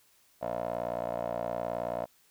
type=tone with band-pass filter; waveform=15% pulse; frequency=59 Hz; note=A#1; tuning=22 cents sharp; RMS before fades=-34 dBFS; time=0.41-2.06 s; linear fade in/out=20 ms; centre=680 Hz; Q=4.9; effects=white hiss -65 dBFS RMS until 2.3 s

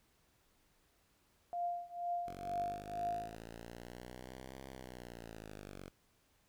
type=tone with tremolo; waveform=sine; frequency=698.5 Hz; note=F5; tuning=in tune; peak=-33 dBFS; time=1.53-3.35 s; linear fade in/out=0 ms; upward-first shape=triangle; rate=2.1 Hz; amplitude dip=95%
type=linear two-way sweep; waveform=5% pulse; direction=up then down; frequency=45.91 to 66.7 to 45.91 Hz; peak=-37 dBFS; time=2.26-5.9 s; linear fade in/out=10 ms; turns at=4.65 s
effects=pink hiss -73 dBFS RMS until 6.48 s

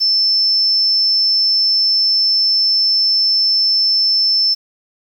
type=tone; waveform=sine; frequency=5300 Hz; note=E8; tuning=9 cents sharp; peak=-11 dBFS; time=0-4.55 s; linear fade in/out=20 ms; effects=7-bit

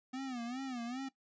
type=tone with vibrato; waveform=square; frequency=251 Hz; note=B3; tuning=28 cents sharp; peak=-39 dBFS; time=0.13-1.09 s; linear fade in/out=10 ms; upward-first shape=sine; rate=2.5 Hz; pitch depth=130 cents each way; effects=noise-tail reverb RT60 0.1 s tail -17 dB re dry + resampled to 16000 Hz

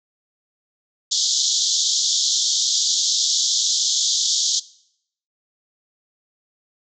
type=band-pass noise; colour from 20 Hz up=white; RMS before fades=-20 dBFS; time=1.11-4.6 s; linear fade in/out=10 ms; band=3300 to 7100 Hz; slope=96 dB/octave; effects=noise-tail reverb RT60 0.7 s tail -20 dB re dry

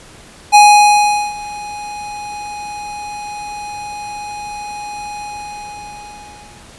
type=tone with ADSR envelope; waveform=square; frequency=830.6 Hz; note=G#5; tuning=in tune; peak=-3 dBFS; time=0.52-6.69 s; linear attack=30 ms; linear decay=780 ms; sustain=-22 dB; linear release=1500 ms; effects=pink hiss -40 dBFS RMS until 6.78 s + resampled to 24000 Hz

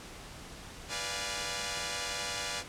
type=chord; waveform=5% pulse; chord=B diminished seventh; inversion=none; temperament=equal with one note detuned; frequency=491.3 / 587.3 / 698.5 / 830.6 Hz; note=B4 / D5 / F5 / Ab5; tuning=-9 / 0 / 0 / 0 cents; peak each=-28 dBFS; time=0.88-2.64 s; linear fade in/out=50 ms; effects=pink hiss -47 dBFS RMS until 2.68 s + low-pass 9000 Hz 12 dB/octave

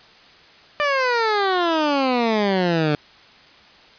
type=exponential sweep; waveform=15% pulse; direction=down; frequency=598 to 146.1 Hz; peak=-11 dBFS; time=0.8-2.95 s; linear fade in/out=0 ms; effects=white hiss -48 dBFS RMS until 3.98 s + resampled to 11025 Hz

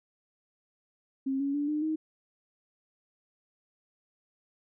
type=tone with pitch steps; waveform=sine; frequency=268.5 / 279.1 / 290.1 / 301.6 / 313.5 Hz; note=C4 / C#4 / D4 / D4 / D#4; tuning=+45 / +12 / -21 / +46 / +13 cents; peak=-27 dBFS; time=1.26-1.96 s; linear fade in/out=10 ms; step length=140 ms; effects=none

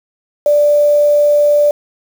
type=tone with quantisation; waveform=sine; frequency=587.3 Hz; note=D5; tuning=in tune; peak=-7 dBFS; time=0.46-1.71 s; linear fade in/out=2 ms; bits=5; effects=none

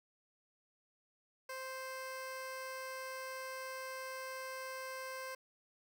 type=tone; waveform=15% pulse; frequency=523 Hz; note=C5; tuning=1 cent flat; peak=-36 dBFS; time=1.49-5.35 s; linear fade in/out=5 ms; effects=none

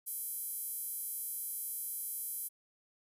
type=tone with high-pass filter; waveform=5% pulse; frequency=798 Hz; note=G5; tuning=31 cents sharp; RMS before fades=-40 dBFS; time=0.06-2.49 s; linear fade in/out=20 ms; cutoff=12000 Hz; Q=4.6; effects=none

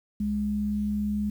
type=tone pair together; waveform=sine; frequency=69.3 / 207.7 Hz; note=C#2 / G#3; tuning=0 / 0 cents; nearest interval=octave + perfect fifth; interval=1900 cents; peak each=-35 / -25 dBFS; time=0.2-1.3 s; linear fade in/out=5 ms; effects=9-bit

